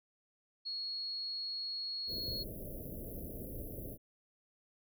sine tone, 4323 Hz, C#8, 44 cents flat, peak -37 dBFS, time 0.65-2.44 s, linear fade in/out 20 ms
pink band-stop noise, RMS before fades -44 dBFS, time 2.07-3.98 s, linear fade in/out 50 ms, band 640 to 11000 Hz, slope 96 dB/octave
effects none

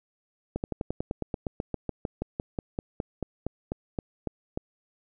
slowing click train, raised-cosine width 2 ms, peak -16 dBFS, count 25, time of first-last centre 0.56-4.574 s, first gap 79 ms, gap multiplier 1.06, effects none

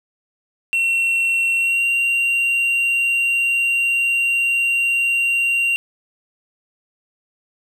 triangle tone with pitch glide, 2722 to 2762 Hz, F7 to F7, -45 to -20 cents, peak -14 dBFS, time 0.73-5.76 s, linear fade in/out 0 ms, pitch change +25 cents, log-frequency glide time 1.57-1.84 s, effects none

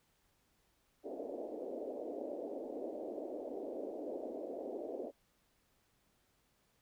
white band-pass noise, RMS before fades -43 dBFS, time 1.03-5.12 s, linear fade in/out 50 ms, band 260 to 640 Hz, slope 48 dB/octave, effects pink hiss -75 dBFS RMS until 6.81 s

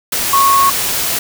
sine tone in noise, 1100 Hz, C#6, 14 cents flat, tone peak -8 dBFS, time 0.33-0.7 s, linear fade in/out 5 ms, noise white, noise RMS -17 dBFS, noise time 0.12-1.19 s, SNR +6 dB, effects none

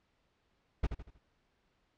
brown noise with echo, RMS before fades -28 dBFS, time 0.83-0.87 s, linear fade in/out 10 ms, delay 79 ms, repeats 4, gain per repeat -8 dB, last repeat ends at 1.186 s, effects pink hiss -75 dBFS RMS until 1.97 s + low-pass 4000 Hz 12 dB/octave

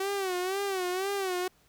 sawtooth tone with vibrato, 379.4 Hz, F#4, 43 cents sharp, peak -25 dBFS, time 0-1.48 s, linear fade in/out 5 ms, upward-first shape sine, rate 2 Hz, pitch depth 100 cents each way, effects pink hiss -65 dBFS RMS until 1.68 s

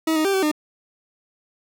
40% pulse tone with pitch steps, 319.8 / 312 / 392.8 / 383.1 / 303.4 Hz, D#4 / D#4 / G4 / G4 / D#4, +48 / +5 / +4 / -40 / -44 cents, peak -17 dBFS, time 0.07-0.515 s, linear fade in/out 5 ms, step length 89 ms, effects none

